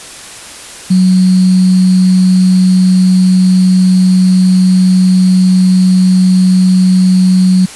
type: tone with sample-and-hold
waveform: sine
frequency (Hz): 185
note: F#3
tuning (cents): 0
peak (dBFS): -4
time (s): 0.9-7.66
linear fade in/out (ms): 10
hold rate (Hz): 4410
effects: white hiss -29 dBFS RMS until 7.75 s + resampled to 24000 Hz